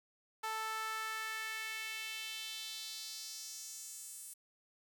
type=tone with high-pass filter sweep; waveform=sawtooth; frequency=440 Hz; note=A4; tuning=in tune; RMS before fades=-43 dBFS; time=0.43-4.34 s; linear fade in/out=10 ms; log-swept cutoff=1000 to 9200 Hz; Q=2.3; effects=11-bit